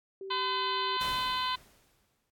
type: tone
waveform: sine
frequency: 386.6 Hz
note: G4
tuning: 24 cents flat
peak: -38 dBFS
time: 0.21-0.97 s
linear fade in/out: 2 ms
type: harmonic tone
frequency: 508 Hz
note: B4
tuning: 49 cents sharp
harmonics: 2 / 3 / 4 / 5 / 6 / 7 / 8 / 9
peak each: -31 / -40 / -43 / -43 / -37 / -39 / -38 / -50 dBFS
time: 0.3-1.56 s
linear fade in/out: 10 ms
type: noise with exponential decay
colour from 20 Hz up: pink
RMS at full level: -40 dBFS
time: 1.01-2.3 s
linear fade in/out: 1 ms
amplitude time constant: 280 ms
effects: AAC 64 kbps